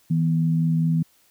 sine tone pair together, 162.12 / 246.9 Hz, E3 / B3, -29 / 0 cents, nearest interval perfect fifth, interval 729 cents, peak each -18 / -28 dBFS, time 0.1-1.03 s, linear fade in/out 10 ms, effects white hiss -60 dBFS RMS until 1.3 s

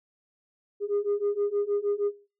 sine beating tone pair, 405 / 411.4 Hz, G#4 / G#4, -43 / -16 cents, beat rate 6.4 Hz, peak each -27 / -26 dBFS, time 0.8-2.12 s, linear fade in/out 50 ms, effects noise-tail reverb RT60 0.4 s tail -20 dB re dry + tanh soft clip ceiling -20 dBFS

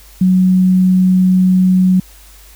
sine tone, 185 Hz, F#3, in tune, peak -7 dBFS, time 0.21-2 s, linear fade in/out 5 ms, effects added 50 Hz sine -40 dBFS peak until 2.55 s + white hiss -43 dBFS RMS until 2.55 s

